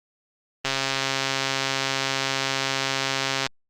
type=click train; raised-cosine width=0.2 ms; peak=-6 dBFS; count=381; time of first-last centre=0.65-3.465 s; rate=135 Hz; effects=Opus 32 kbps